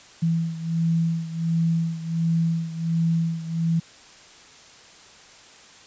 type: beating tone pair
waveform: sine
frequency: 164.81 / 166.21 Hz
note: E3 / E3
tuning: 0 / +15 cents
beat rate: 1.4 Hz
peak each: -22 / -26 dBFS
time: 0.22-3.8 s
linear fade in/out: 10 ms
effects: white hiss -48 dBFS RMS until 5.86 s + resampled to 16000 Hz